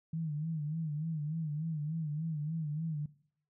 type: tone with vibrato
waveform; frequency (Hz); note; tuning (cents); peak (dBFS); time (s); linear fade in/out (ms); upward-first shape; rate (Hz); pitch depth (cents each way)
sine; 155.56; D#3; 0; -33; 0.13-3.06; 5; sine; 3.4; 99
effects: noise-tail reverb RT60 0.6 s tail -19 dB re dry